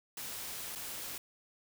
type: noise with dropouts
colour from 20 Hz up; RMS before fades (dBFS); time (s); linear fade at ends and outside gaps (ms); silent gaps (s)
white; -42; 0.17-1.18; 2; 0.752-0.757
effects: none